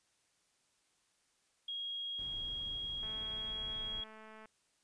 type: tone with pitch glide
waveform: sine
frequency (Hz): 3282 to 3301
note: G#7 to G#7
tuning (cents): -21 to -11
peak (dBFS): -38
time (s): 1.68-4.04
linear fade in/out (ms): 5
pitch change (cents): +10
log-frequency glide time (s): 2.68-3.66
type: noise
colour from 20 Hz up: brown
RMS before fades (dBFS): -50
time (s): 2.18-4.01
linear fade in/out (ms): 10
type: click train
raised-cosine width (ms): 0.5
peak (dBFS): -40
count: 312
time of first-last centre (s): 3.03-4.457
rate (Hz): 218
effects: white hiss -75 dBFS RMS until 4.83 s + resampled to 22050 Hz